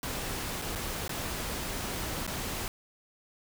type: noise with dropouts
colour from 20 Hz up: pink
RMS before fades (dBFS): -35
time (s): 0.03-2.68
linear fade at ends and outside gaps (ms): 1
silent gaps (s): 0.616-0.62 / 0.752-0.757 / 1.079-1.093 / 2.266-2.276
effects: none